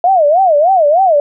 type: tone with vibrato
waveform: sine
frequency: 670 Hz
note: E5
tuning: 28 cents sharp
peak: -6 dBFS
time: 0.04-1.2 s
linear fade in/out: 2 ms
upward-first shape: sine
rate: 3.3 Hz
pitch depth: 260 cents each way
effects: none